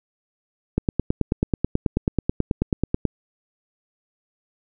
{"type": "click train", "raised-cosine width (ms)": 3, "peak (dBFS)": -6, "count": 22, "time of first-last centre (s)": [0.78, 3.053], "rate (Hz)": 9.24, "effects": []}